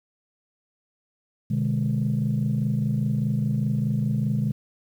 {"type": "chord", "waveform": "sine", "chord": "G# diminished", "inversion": "first", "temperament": "just", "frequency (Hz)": [124.59, 149.51, 207.7], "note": ["B2", "D3", "G#3"], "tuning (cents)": [16, 31, 0], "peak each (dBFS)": [-24, -25, -25], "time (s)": [1.5, 4.52], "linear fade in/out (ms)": 10, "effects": ["tanh soft clip ceiling -15 dBFS", "9-bit"]}